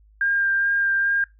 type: tone with vibrato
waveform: sine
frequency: 1600 Hz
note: G6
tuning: 35 cents sharp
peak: -18 dBFS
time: 0.21-1.24 s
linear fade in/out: 2 ms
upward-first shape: sine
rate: 2.4 Hz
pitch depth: 13 cents each way
effects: noise-tail reverb RT60 0.2 s tail -22 dB re dry + added 52 Hz sine -51 dBFS peak until 1.39 s